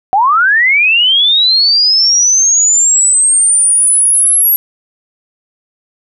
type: linear sweep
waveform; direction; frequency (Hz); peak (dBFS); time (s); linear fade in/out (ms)
sine; up; 732 to 11560; -6; 0.13-4.56; 0
effects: none